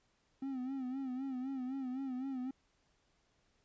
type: tone with vibrato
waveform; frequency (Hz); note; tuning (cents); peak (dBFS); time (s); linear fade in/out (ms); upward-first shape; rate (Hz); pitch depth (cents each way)
triangle; 261.6; C4; 0; -35; 0.42-2.51; 5; sine; 3.9; 80
effects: pink hiss -75 dBFS RMS until 3.64 s + resampled to 16000 Hz